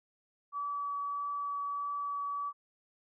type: tone with vibrato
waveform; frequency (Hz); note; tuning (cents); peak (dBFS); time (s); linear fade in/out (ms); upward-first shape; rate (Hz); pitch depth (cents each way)
sine; 1145; D6; -44; -33; 0.52-2.53; 50; triangle; 1.6; 8
effects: none